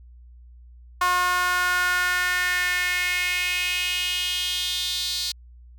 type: tone with high-pass filter sweep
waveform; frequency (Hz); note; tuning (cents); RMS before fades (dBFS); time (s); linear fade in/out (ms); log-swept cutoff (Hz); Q
sawtooth; 360; F#4; -47; -24; 1.01-5.32; 5; 1100 to 4200; 4
effects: added 60 Hz sine -44 dBFS peak until 5.78 s